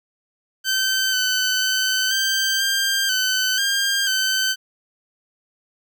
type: tone with pitch steps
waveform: 15% pulse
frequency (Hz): 1542 / 1514 / 1523 / 1569 / 1589 / 1519 / 1601 / 1534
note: G6 / F#6 / F#6 / G6 / G6 / F#6 / G6 / G6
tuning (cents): -29 / +39 / +50 / +1 / +23 / +45 / +36 / -38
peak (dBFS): -12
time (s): 0.64-4.56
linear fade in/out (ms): 50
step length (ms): 490
effects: none